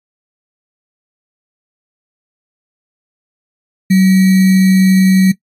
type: tone with sample-and-hold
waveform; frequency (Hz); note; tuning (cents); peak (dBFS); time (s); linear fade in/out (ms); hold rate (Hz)
sine; 188.7; F#3; +34; -5; 3.9-5.32; 10; 2100
effects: noise-tail reverb RT60 0.1 s tail -18 dB re dry + AAC 48 kbps